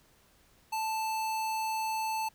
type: tone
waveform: square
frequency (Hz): 880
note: A5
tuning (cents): 0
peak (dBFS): -31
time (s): 0.72-2.29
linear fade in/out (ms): 10
effects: pink hiss -64 dBFS RMS until 2.34 s